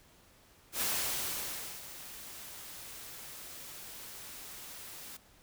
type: noise with ADSR envelope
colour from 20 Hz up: white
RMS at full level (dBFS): -32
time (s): 0.72-5.17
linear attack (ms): 89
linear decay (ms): 1000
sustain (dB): -15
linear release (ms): 5
effects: pink hiss -62 dBFS RMS until 5.42 s